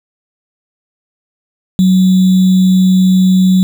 sine tone with sample-and-hold, 186.2 Hz, F#3, 11 cents sharp, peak -5 dBFS, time 1.79-3.63 s, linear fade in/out 0 ms, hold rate 3675 Hz, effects none

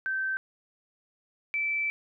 sine tone pair in turn, 1550 / 2322 Hz, G6 / D7, -20 / -20 cents, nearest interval perfect fifth, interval 700 cents, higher second, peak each -27 / -26 dBFS, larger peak second, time 0.06-0.37 / 1.54-1.9 s, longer second, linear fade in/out 0 ms, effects none

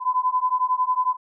sine beating tone pair, 1005 / 1016 Hz, B5 / B5, +30 / +49 cents, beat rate 11 Hz, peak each -22 / -22 dBFS, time 0-1.17 s, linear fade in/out 50 ms, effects none

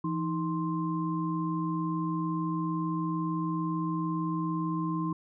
sine tone cluster, 167.8 / 314.5 / 1050 Hz, E3 / D#4 / C6, +31 / +19 / +6 cents, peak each -31 / -32 / -35 dBFS, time 0.04-5.13 s, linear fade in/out 5 ms, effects none

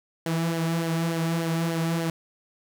sawtooth tone with flanger, 165.3 Hz, E3, 5 cents sharp, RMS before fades -26 dBFS, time 0.26-2.1 s, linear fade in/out 2 ms, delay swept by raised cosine 0.79 to 4.19 ms, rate 3.4 Hz, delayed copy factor -0.55, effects 10-bit

